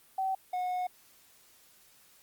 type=tone pair in turn; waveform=sine / triangle; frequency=765 / 728 Hz; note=G5 / F#5; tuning=-42 / -28 cents; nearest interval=minor second; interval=86 cents; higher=first; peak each=-28 dBFS; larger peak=neither; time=0.18-0.35 / 0.53-0.87 s; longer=second; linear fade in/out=5 ms; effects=white hiss -61 dBFS RMS until 2.22 s + Opus 32 kbps